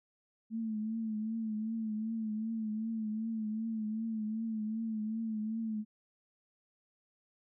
sine tone with vibrato, 220 Hz, A3, in tune, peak -33 dBFS, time 0.5-5.85 s, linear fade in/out 50 ms, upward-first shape triangle, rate 2.6 Hz, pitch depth 65 cents each way, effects none

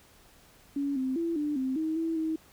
sine tone with pitch steps, 281.7 / 261 / 335.2 / 296.5 / 261.8 / 316.5 / 327 / 318.3 Hz, C#4 / C4 / E4 / D4 / C4 / D#4 / E4 / D#4, +28 / -4 / +29 / +17 / +1 / +30 / -14 / +39 cents, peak -27 dBFS, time 0.76-2.36 s, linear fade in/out 5 ms, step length 200 ms, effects pink hiss -58 dBFS RMS until 2.52 s

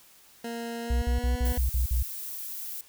20% pulse tone with pitch glide, 233.1 to 246.1 Hz, A#3 to B3, 0 to -6 cents, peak -28 dBFS, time 0.44-1.58 s, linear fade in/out 5 ms, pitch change +94 cents, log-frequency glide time 0.82-1.33 s
sine tone bursts, 61.74 Hz, B1, in tune, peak -22 dBFS, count 7, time 0.9-2.028 s, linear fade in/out 5 ms, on 120 ms, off 48 ms
violet noise, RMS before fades -37 dBFS, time 1.45-2.81 s, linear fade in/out 2 ms
effects white hiss -56 dBFS RMS until 2.88 s

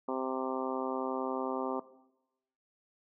harmonic tone, 130.81 Hz, C3, in tune, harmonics 2 / 3 / 4 / 5 / 6 / 7 / 8 / 9, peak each -37 / -38 / -39 / -42 / -42 / -41 / -43 / -43 dBFS, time 0.08-1.8 s, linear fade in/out 5 ms, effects noise-tail reverb RT60 0.9 s tail -17 dB re dry

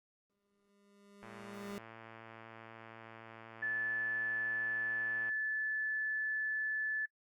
25% pulse tone with exponential growth, 201.6 Hz, G3, 49 cents sharp, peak -37 dBFS, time 0.3-1.78 s, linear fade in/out 0 ms, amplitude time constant 320 ms
click train, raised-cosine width 0.5 ms, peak -36 dBFS, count 460, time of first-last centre 1.23-5.292 s, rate 113 Hz
sine tone, 1737 Hz, A6, 23 cents flat, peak -33 dBFS, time 3.62-7.06 s, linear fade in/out 10 ms
effects noise-tail reverb RT60 0.1 s tail -23 dB re dry + Opus 32 kbps

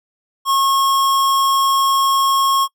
square tone, 1088 Hz, C#6, 33 cents flat, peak -14 dBFS, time 0.45-2.68 s, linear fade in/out 50 ms, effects noise-tail reverb RT60 0.1 s tail -23 dB re dry

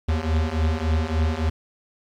square beating tone pair, 77.1 / 80.6 Hz, D#2 / E2, -15 / -38 cents, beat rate 3.5 Hz, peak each -25 / -23 dBFS, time 0.08-1.5 s, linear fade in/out 10 ms, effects low-pass 5000 Hz 12 dB/octave + 9-bit

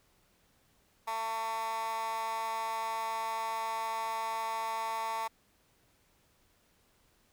15% pulse tone with high-pass filter, 224.1 Hz, A3, 32 cents sharp, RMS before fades -35 dBFS, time 1.07-5.28 s, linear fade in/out 10 ms, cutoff 980 Hz, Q 4.8, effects pink hiss -69 dBFS RMS until 7.32 s

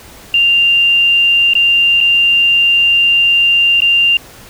sine tone with dropouts, 2788 Hz, F7, 4 cents flat, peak -7 dBFS, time 0.34-4.17 s, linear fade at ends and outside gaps 2 ms, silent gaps 1.536-1.552 / 2.005-2.01 / 3.805-3.819 s, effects pink hiss -37 dBFS RMS until 4.49 s

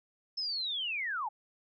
sine linear sweep, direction down, 5290 to 790 Hz, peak -32 dBFS, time 0.37-1.29 s, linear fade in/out 10 ms, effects none

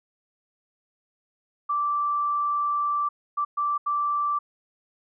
sine tone bursts at uneven times, 1169 Hz, D6, 8 cents flat, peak -22 dBFS, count 4, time 1.69-3.09 / 3.37-3.45 / 3.57-3.78 / 3.86-4.39 s, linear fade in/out 10 ms, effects none

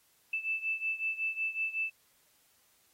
sine beating tone pair, 2637 / 2642.4 Hz, E7 / E7, 0 / +4 cents, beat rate 5.4 Hz, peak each -33 / -36 dBFS, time 0.33-1.9 s, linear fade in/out 5 ms, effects white hiss -68 dBFS RMS until 2.93 s + AAC 48 kbps

